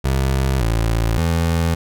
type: tone with pitch steps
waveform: 25% pulse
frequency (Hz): 66.6 / 56.2 / 83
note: C2 / A1 / E2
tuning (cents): +31 / +37 / +12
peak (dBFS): -12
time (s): 0.04-1.75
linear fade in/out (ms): 10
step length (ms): 570
effects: none